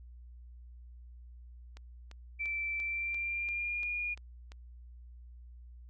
click train, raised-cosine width 0.2 ms, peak -33 dBFS, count 9, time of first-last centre 1.77-4.519 s, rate 2.91 Hz
sine tone with pitch glide, 2333 to 2431 Hz, D7 to D#7, -12 to -41 cents, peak -32 dBFS, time 2.39-4.15 s, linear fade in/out 20 ms, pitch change +71 cents, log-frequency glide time 2.8-3.88 s
effects added 60 Hz sine -48 dBFS peak until 5.89 s + MP3 64 kbps

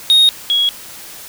triangle / sine tone pair in turn, 3729 / 3322 Hz, A#7 / G#7, 0 / 0 cents, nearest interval major second, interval 200 cents, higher first, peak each -5 / -11 dBFS, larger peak first, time 0.1-0.29 / 0.5-0.69 s, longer neither, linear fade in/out 0 ms, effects white hiss -34 dBFS RMS until 1.28 s

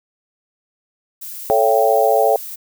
violet noise, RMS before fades -31 dBFS, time 1.21-2.56 s, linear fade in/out 10 ms
sine chord, A dominant seventh, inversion none, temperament equal with one note detuned, 440 / 554.4 / 676.6 / 784 Hz, A4 / C#5 / E5 / G5, 0 / 0 / +45 / 0 cents, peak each -17 dBFS, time 1.5-2.36 s, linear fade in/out 0 ms
effects none

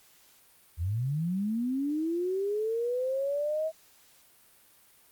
sine linear sweep, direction up, 75.9 to 644 Hz, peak -27 dBFS, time 0.77-3.72 s, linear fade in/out 50 ms, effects white hiss -60 dBFS RMS until 5.11 s + Opus 48 kbps

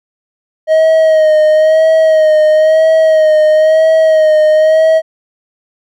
triangle tone with vibrato, 628 Hz, D#5, 16 cents sharp, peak -3 dBFS, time 0.67-5.02 s, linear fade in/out 50 ms, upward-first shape sine, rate 1 Hz, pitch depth 34 cents each way, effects none

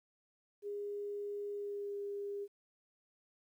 sine tone with pitch glide, 408.8 to 404.1 Hz, G#4 to G#4, -27 to -47 cents, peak -38 dBFS, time 0.62-2.48 s, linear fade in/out 50 ms, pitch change -20 cents, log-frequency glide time 1.51-1.96 s, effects 12-bit

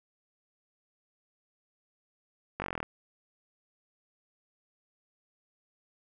slowing click train, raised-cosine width 0.5 ms, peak -18 dBFS, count 11, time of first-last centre 2.6-2.829 s, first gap 20 ms, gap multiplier 1.03, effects none

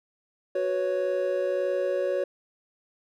triangle chord, F# suspended fourth, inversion none, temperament just, 370 / 493.3 / 555 Hz, F#4 / B4 / C#5, 0 / -2 / +2 cents, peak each -28 / -30 / -24 dBFS, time 0.55-2.24 s, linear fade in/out 5 ms, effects none

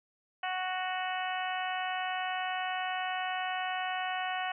harmonic tone, 370 Hz, F#4, in tune, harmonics 2 / 3 / 4 / 5 / 6 / 7 / 8, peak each -34 / -41 / -40 / -40 / -45 / -43 / -42 dBFS, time 0.43-4.52 s, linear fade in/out 5 ms, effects none

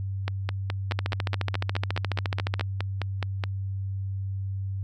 two click trains, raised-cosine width 0.3 ms, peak -13 / -11 dBFS, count 16 / 25, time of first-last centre 0.28-3.438 / 0.92-2.61 s, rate 4.75 / 14.2 Hz, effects added 97 Hz sine -28 dBFS peak until 4.83 s

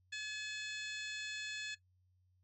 harmonic tone with a mistuned harmonic, 854 Hz, G#5, 48 cents sharp, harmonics 2 / 3 / 4 / 5 / 6 / 7 / 8 / 9, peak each -42 / -47 / -48 / -50 / -59 / -64 / -54 / -58 dBFS, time 0.12-1.75 s, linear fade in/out 10 ms, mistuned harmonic 4, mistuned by +18 cents, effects noise-tail reverb RT60 0.1 s tail -17 dB re dry + added 91 Hz sine -70 dBFS peak until 2.43 s

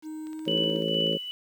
triangle tone with pitch glide, 311.1 to 315.6 Hz, D#4 to D#4, 0 to +25 cents, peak -32 dBFS, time 0.02-0.84 s, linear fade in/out 50 ms, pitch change +25 cents, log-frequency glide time 0.27-0.49 s
click train, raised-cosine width 0.2 ms, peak -33 dBFS, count 15, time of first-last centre 0.27-1.129 s, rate 16.3 Hz
harmonic tone, 55 Hz, A1, in tune, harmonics 3 / 4 / 5 / 6 / 7 / 8 / 9 / 10, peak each -33 / -34 / -38 / -36 / -35 / -33 / -37 / -32 dBFS, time 0.46-1.18 s, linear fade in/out 20 ms
sine tone with tremolo, 2970 Hz, F#7, 6 cents sharp, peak -24 dBFS, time 0.48-1.31 s, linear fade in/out 0 ms, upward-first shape sine, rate 2.3 Hz, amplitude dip 70%
effects 9-bit

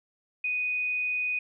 sine tone, 2487 Hz, D#7, 1 cent flat, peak -26 dBFS, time 0.44-1.39 s, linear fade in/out 5 ms, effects none

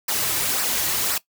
white noise with flanger, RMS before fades -23 dBFS, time 0.08-1.18 s, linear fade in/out 5 ms, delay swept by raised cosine 0.29 to 4.49 ms, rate 1.9 Hz, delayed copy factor -0.6, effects noise-tail reverb RT60 0.1 s tail -18 dB re dry

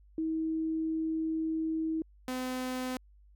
sine / sawtooth tone pair in turn, 320 / 255.2 Hz, D#4 / C4, +49 / -43 cents, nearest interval major third, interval 392 cents, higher first, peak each -29 / -29 dBFS, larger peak neither, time 0.18-2.02 / 2.28-2.97 s, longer first, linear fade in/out 2 ms, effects added 50 Hz sine -56 dBFS peak until 3.35 s

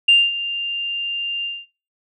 sine tone with ADSR envelope, 2794 Hz, F7, in tune, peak -7 dBFS, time 0.08-1.66 s, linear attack 8 ms, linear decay 220 ms, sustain -15 dB, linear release 220 ms, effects noise-tail reverb RT60 0.4 s tail -22 dB re dry + tanh soft clip ceiling -3 dBFS

